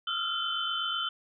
sine tone cluster, 1260 / 1359 / 1407 / 3065 / 3487 Hz, D#6 / F6 / F6 / G7 / A7, +21 / -48 / +12 / -40 / -16 cents, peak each -40 / -36 / -37 / -31 / -40 dBFS, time 0.07-1.09 s, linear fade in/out 5 ms, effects none

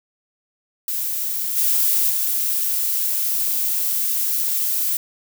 violet noise with level steps, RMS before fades -24 / -18 / -21 dBFS, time 0.88-4.97 s, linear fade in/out 2 ms, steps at 1.56 / 2.09 s, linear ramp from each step 20 ms, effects none

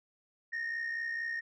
sine tone pair together, 1789 / 1853.4 Hz, A6 / A#6, +28 / -10 cents, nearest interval minor second, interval 62 cents, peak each -39 / -32 dBFS, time 0.52-1.41 s, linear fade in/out 20 ms, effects tanh soft clip ceiling -31 dBFS

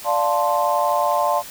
sine chord, D minor seventh, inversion none, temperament equal, 587.3 / 698.5 / 880 / 1046.5 Hz, D5 / F5 / A5 / C6, 0 / 0 / 0 / 0 cents, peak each -22 dBFS, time 0.04-1.43 s, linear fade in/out 50 ms, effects white hiss -37 dBFS RMS until 1.5 s

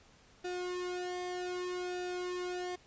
sawtooth tone with flanger, 360 Hz, F#4, 47 cents flat, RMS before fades -38 dBFS, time 0.44-2.76 s, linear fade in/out 10 ms, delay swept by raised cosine 0.95 to 2.05 ms, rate 0.64 Hz, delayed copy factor -0.9, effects pink hiss -62 dBFS RMS until 2.86 s + resampled to 16000 Hz

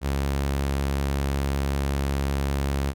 sawtooth tone with vibrato, 69.3 Hz, C#2, in tune, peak -19 dBFS, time 0.01-2.94 s, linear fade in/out 50 ms, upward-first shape triangle, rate 5.3 Hz, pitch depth 8 cents each way, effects none

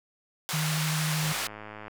pink band-pass noise, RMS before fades -32 dBFS, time 0.49-1.47 s, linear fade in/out 0 ms, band 980 to 13000 Hz, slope 12 dB/octave
sine tone with vibrato, 155.56 Hz, D#3, in tune, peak -27 dBFS, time 0.53-1.33 s, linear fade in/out 10 ms, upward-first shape triangle, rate 13 Hz, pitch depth 19 cents each way
click train, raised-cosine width 0.5 ms, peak -26 dBFS, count 70, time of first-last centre 1.23-1.881 s, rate 106 Hz
effects none

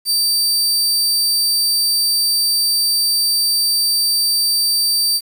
sawtooth tone, 4650 Hz, D8, 18 cents flat, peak -11 dBFS, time 0.05-5.21 s, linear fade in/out 50 ms, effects 7-bit

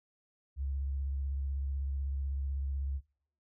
sine tone with vibrato, 68.7 Hz, C#2, 15 cents flat, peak -32 dBFS, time 0.56-3.01 s, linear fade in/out 50 ms, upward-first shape triangle, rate 16 Hz, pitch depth 54 cents each way, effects noise-tail reverb RT60 0.6 s tail -22 dB re dry

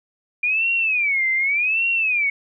sine tone with vibrato, 2388 Hz, D7, 28 cents sharp, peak -17 dBFS, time 0.43-2.3 s, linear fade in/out 5 ms, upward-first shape sine, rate 0.86 Hz, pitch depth 240 cents each way, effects none

